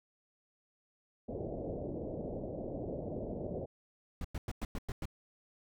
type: low-pass noise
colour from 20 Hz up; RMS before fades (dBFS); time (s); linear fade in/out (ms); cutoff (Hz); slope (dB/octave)
white; -40; 1.28-3.66; 10; 630; 48
type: noise bursts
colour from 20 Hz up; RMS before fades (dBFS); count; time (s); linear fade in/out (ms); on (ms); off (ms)
brown; -37; 7; 4.21-5.055; 2; 35; 100
effects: none